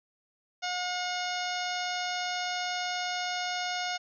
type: harmonic tone with a mistuned harmonic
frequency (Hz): 721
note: F#5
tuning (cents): -45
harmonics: 1 / 2 / 3 / 4 / 5 / 6 / 7 / 8 / 9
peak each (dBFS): -34 / -37 / -39 / -40 / -41 / -42 / -42 / -43 / -44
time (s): 0.62-3.98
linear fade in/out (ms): 20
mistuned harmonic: 8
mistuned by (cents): -65
effects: none